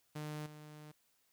sawtooth tone with level steps, 151.3 Hz, D#3, 48 cents flat, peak -37 / -47 dBFS, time 0.15-0.92 s, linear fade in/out 10 ms, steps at 0.46 s, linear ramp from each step 5 ms, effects white hiss -75 dBFS RMS until 1.32 s

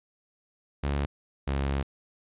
sawtooth tone pair in turn, 70.8 / 68.94 Hz, C#2 / C#2, +37 / -9 cents, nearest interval unison, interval 46 cents, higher first, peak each -22 dBFS, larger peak neither, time 0.83-1.06 / 1.47-1.83 s, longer second, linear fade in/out 10 ms, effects resampled to 8000 Hz

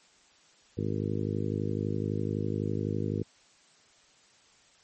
harmonic tone, 51.91 Hz, G#1, in tune, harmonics 2 / 3 / 4 / 5 / 6 / 7 / 8 / 9, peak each -33 / -35 / -36 / -37 / -38 / -38 / -39 / -40 dBFS, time 0.77-3.23 s, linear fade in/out 10 ms, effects white hiss -61 dBFS RMS until 4.83 s + MP3 32 kbps

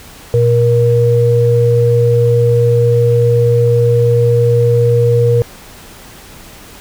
sine tone pair together, 118.7 / 474.2 Hz, A#2 / A#4, +32 / +30 cents, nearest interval 2 octaves, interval 2398 cents, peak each -10 dBFS, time 0.34-5.42 s, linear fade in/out 0 ms, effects pink hiss -36 dBFS RMS until 6.8 s

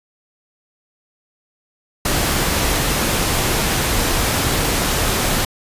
pink noise, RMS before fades -18 dBFS, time 2.05-5.45 s, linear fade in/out 5 ms, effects resampled to 32000 Hz

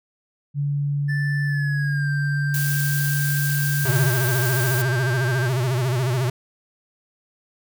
sine tone, 143.3 Hz, D3, 42 cents flat, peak -20 dBFS, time 0.54-4.11 s, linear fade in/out 50 ms
triangle tone with pitch glide, 1760 to 1577.1 Hz, A6 to G6, 0 to +10 cents, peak -25 dBFS, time 1.08-5.49 s, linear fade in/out 20 ms, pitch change -190 cents, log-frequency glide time 1.45-2.1 s
blue noise, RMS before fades -28 dBFS, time 2.54-4.82 s, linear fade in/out 2 ms
square tone with vibrato, 126.6 Hz, B2, 43 cents sharp, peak -20 dBFS, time 3.85-6.3 s, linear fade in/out 5 ms, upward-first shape sine, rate 14 Hz, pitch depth 120 cents each way
effects none

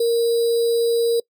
sine tone with sample-and-hold, 466.2 Hz, A#4, in tune, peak -15 dBFS, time 0-1.2 s, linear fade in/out 5 ms, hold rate 4410 Hz, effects noise-tail reverb RT60 0.1 s tail -24 dB re dry

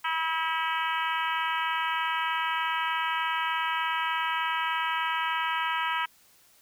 harmonic tone with a mistuned harmonic, 323.3 Hz, E4, 34 cents flat, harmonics 3 / 4 / 5 / 6 / 7 / 8 / 9 / 10, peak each -30 / -32 / -34 / -36 / -37 / -38 / -39 / -40 dBFS, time 0.04-6.06 s, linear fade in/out 10 ms, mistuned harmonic 10, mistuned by -57 cents, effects white hiss -60 dBFS RMS until 6.61 s

